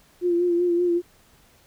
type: tone with vibrato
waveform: sine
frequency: 349.2 Hz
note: F4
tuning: in tune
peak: -18 dBFS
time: 0.21-1.02 s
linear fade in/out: 50 ms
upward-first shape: sine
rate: 5.2 Hz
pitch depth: 36 cents each way
effects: pink hiss -57 dBFS RMS until 1.66 s